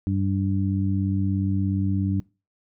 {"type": "harmonic tone", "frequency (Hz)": 97, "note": "G2", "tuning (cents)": -18, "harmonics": [1, 2, 3], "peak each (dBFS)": [-23, -26, -28], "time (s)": [0.07, 2.2], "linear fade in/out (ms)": 0, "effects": ["noise-tail reverb RT60 0.3 s tail -23 dB re dry"]}